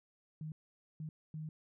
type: tone bursts at uneven times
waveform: sine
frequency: 155.56 Hz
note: D#3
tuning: in tune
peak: -40 dBFS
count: 3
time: 0.41-0.52 / 1-1.09 / 1.34-1.49 s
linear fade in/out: 2 ms
effects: none